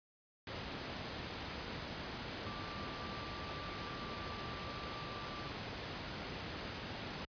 sine tone in noise, 1174.7 Hz, D6, in tune, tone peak -49 dBFS, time 2.46-5.48 s, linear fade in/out 2 ms, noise pink, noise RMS -43 dBFS, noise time 0.47-7.25 s, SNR -9 dB, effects high-pass 60 Hz 12 dB/octave + resampled to 11025 Hz

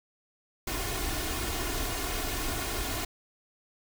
pink noise with comb filter, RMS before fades -32 dBFS, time 0.67-3.05 s, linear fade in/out 5 ms, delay 2.8 ms, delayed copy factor +0.65, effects none

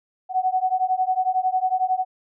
sine beating tone pair, 740 / 751 Hz, F#5 / F#5, 0 / +26 cents, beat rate 11 Hz, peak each -22 / -22 dBFS, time 0.29-2.05 s, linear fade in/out 50 ms, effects none

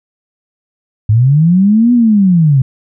sine linear two-way sweep, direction up then down, 101.7 to 246.9 to 126.8 Hz, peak -5 dBFS, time 1.09-2.62 s, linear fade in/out 5 ms, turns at 1.93 s, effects none

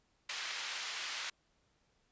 pink band-pass noise, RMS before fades -41 dBFS, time 0.29-1.3 s, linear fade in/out 5 ms, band 1700 to 5500 Hz, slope 12 dB/octave, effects pink hiss -75 dBFS RMS until 2.11 s + resampled to 16000 Hz

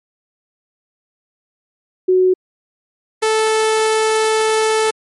sine / sawtooth tone pair in turn, 370 / 438.2 Hz, F#4 / A4, 0 / -7 cents, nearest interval minor third, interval 293 cents, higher second, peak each -9 dBFS, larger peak neither, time 2.08-2.34 / 3.22-4.91 s, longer second, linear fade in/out 10 ms, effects MP3 48 kbps

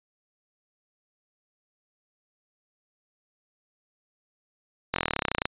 slowing click train, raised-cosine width 0.3 ms, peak -8 dBFS, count 19, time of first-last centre 4.94-5.455 s, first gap 22 ms, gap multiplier 1.03, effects resampled to 8000 Hz

